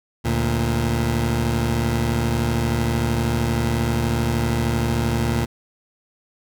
20% pulse tone pair together, 73.42 / 116.54 Hz, D2 / A#2, 0 / 0 cents, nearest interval minor sixth, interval 800 cents, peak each -18 / -16 dBFS, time 0.24-5.46 s, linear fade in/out 20 ms, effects none

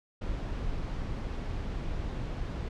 brown noise, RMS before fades -34 dBFS, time 0.21-2.69 s, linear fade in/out 10 ms, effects low-pass 5000 Hz 12 dB/octave

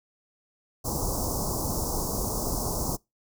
pink band-stop noise, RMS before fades -29 dBFS, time 0.84-2.97 s, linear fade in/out 20 ms, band 1100 to 5100 Hz, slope 48 dB/octave, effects noise-tail reverb RT60 0.2 s tail -24 dB re dry

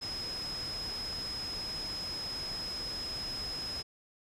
sine tone in noise, 5110 Hz, D#8, 45 cents sharp, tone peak -36 dBFS, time 0.01-3.83 s, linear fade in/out 20 ms, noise pink, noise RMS -44 dBFS, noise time 0.01-3.83 s, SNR +5 dB, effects low-pass 10000 Hz 12 dB/octave

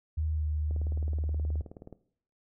sine tone with pitch glide, 77.8 to 76.02 Hz, D#2 to D#2, 0 to -40 cents, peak -27 dBFS, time 0.17-1.62 s, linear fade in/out 10 ms, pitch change -40 cents, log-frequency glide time 0.32-0.46 s
click train, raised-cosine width 2 ms, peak -31 dBFS, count 24, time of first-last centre 0.71-1.927 s, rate 18.9 Hz
effects noise-tail reverb RT60 0.6 s tail -18 dB re dry

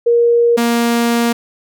sine / sawtooth tone pair in turn, 471.7 / 235 Hz, A#4 / A#3, +20 / +14 cents, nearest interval octave, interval 1206 cents, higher first, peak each -8 dBFS, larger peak neither, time 0.06-0.57 / 0.57-1.33 s, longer second, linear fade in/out 10 ms, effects none

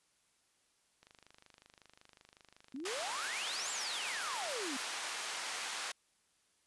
click train, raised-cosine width 0.2 ms, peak -40 dBFS, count 90, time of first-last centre 1.03-4.534 s, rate 25.4 Hz
sine exponential two-way sweep, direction up then down, 246.9 to 7760 to 246.9 Hz, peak -40 dBFS, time 2.74-4.77 s, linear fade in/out 5 ms, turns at 3.71 s
pink band-pass noise, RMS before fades -41 dBFS, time 2.85-5.92 s, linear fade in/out 5 ms, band 980 to 9000 Hz, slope 12 dB/octave
violet noise bursts, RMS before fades -45 dBFS, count 12, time 3.22-4.832 s, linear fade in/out 5 ms, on 61 ms, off 80 ms
effects white hiss -74 dBFS RMS until 6.66 s + resampled to 24000 Hz

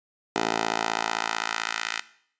10% pulse tone with high-pass filter sweep, 55.7 Hz, A1, 22 cents sharp, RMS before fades -28 dBFS, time 0.36-2.01 s, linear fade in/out 0 ms, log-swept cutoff 470 to 1800 Hz, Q 1.2, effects noise-tail reverb RT60 0.6 s tail -17 dB re dry + resampled to 16000 Hz

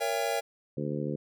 square chord, A# diminished seventh, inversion none, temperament just, 466.2 / 559.4 / 671.3 / 805.5 Hz, A#4 / C#5 / E5 / G5, 0 / +16 / +31 / +47 cents, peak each -34 dBFS, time 0-0.41 s, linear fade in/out 20 ms
harmonic tone, 73.42 Hz, D2, in tune, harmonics 2 / 3 / 4 / 5 / 6 / 7, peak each -34 / -36 / -37 / -38 / -39 / -39 dBFS, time 0.77-1.16 s, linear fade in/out 5 ms
effects none

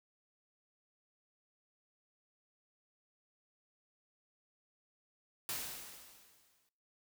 white noise with exponential decay, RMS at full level -38 dBFS, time 5.49-6.69 s, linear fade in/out 1 ms, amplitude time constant 260 ms, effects noise-tail reverb RT60 0.6 s tail -20 dB re dry

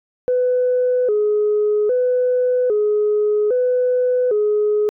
sine tone with vibrato, 458.3 Hz, A#4, 29 cents flat, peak -13 dBFS, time 0.28-4.89 s, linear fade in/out 0 ms, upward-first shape square, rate 0.62 Hz, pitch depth 150 cents each way, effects tanh soft clip ceiling -10 dBFS

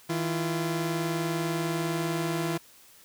sawtooth tone pair together, 160.9 / 341.9 Hz, E3 / F4, -42 / -37 cents, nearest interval octave + minor second, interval 1305 cents, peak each -26 dBFS, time 0.09-2.58 s, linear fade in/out 10 ms, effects white hiss -55 dBFS RMS until 3.04 s

